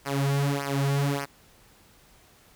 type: tone with flanger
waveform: sawtooth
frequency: 140 Hz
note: C#3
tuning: 18 cents sharp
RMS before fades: -26 dBFS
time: 0.05-1.26 s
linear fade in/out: 20 ms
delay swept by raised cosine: 0.26 to 4.06 ms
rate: 1.7 Hz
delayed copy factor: -0.9
effects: pink hiss -57 dBFS RMS until 2.55 s